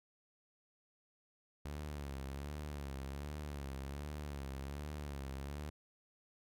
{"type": "tone with vibrato", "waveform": "sawtooth", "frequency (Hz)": 71, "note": "C#2", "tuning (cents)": 42, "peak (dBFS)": -38, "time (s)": [1.65, 5.7], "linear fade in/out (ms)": 5, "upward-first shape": "sine", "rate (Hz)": 1.3, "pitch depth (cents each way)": 92, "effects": []}